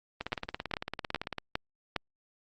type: two click trains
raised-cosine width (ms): 0.3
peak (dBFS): -18 / -13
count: 22 / 5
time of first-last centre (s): 0.21-1.383 / 0.33-1.963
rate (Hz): 17.9 / 2.45
effects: Opus 32 kbps